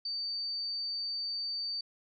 sine tone, 4597 Hz, D8, 38 cents flat, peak -33 dBFS, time 0.05-1.81 s, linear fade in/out 5 ms, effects none

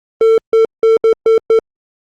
triangle tone bursts at uneven times, 448.3 Hz, A4, 32 cents sharp, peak -4 dBFS, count 6, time 0.21-0.38 / 0.53-0.65 / 0.83-0.97 / 1.04-1.13 / 1.26-1.38 / 1.5-1.59 s, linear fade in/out 2 ms, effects Opus 24 kbps

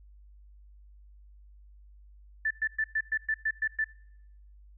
sine tone bursts, 1760 Hz, A6, in tune, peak -25 dBFS, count 9, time 2.45-3.843 s, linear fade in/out 5 ms, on 57 ms, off 110 ms, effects noise-tail reverb RT60 0.8 s tail -23 dB re dry + added 50 Hz sine -51 dBFS peak until 4.77 s

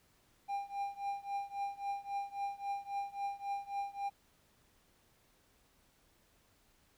triangle tone with tremolo, 800 Hz, G5, 35 cents sharp, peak -31 dBFS, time 0.48-4.1 s, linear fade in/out 20 ms, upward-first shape triangle, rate 3.7 Hz, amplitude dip 95%, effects pink hiss -70 dBFS RMS until 6.97 s

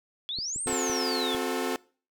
sine exponential two-way sweep, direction up then down, 3338 to 8870 to 3338 Hz, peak -30 dBFS, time 0.29-1.35 s, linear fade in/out 0 ms, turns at 0.62 s
clicks, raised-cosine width 3 ms, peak -30 dBFS, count 7, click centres 0.387 / 0.561 / 0.662 / 0.697 / 0.727 / 0.898 / 1.348 s
sawtooth chord, F# diminished, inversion second, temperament equal with one note detuned, 261.6 / 361.3 / 440 Hz, C4 / F#4 / A4, 0 / -41 / 0 cents, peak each -28 dBFS, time 0.67-1.76 s, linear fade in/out 0 ms
effects noise-tail reverb RT60 0.4 s tail -23 dB re dry

